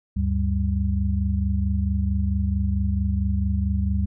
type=tone cluster; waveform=sine; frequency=73.4 / 97.9 / 196.2 Hz; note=D2 / G2 / G3; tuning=0 / -2 / +2 cents; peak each=-22 / -26 / -26 dBFS; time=0.16-4.06 s; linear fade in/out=10 ms; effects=none

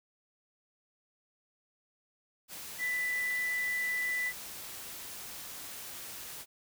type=tone in noise; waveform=sine; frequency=1986 Hz; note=B6; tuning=9 cents sharp; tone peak=-30 dBFS; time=2.78-4.33 s; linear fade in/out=50 ms; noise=white; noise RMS=-44 dBFS; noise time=2.48-6.46 s; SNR=+11 dB; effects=none

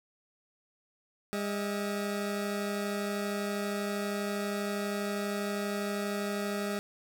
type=tone pair together; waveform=20% pulse; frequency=202.8 / 640.9 Hz; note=G#3 / E5; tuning=-41 / -49 cents; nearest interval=octave + minor sixth; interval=1992 cents; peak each=-27 / -34 dBFS; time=1.33-6.79 s; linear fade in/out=0 ms; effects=none

